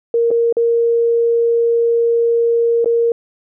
sine tone with dropouts, 466.2 Hz, A#4, in tune, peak -11 dBFS, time 0.14-3.12 s, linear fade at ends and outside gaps 2 ms, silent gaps 0.306-0.312 / 0.526-0.568 / 2.845-2.858 s, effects none

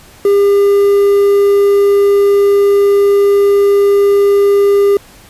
triangle tone with quantisation, 402.1 Hz, G4, 44 cents sharp, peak -4 dBFS, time 0.25-4.97 s, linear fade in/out 2 ms, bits 5, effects pink hiss -40 dBFS RMS until 5.29 s + resampled to 32000 Hz

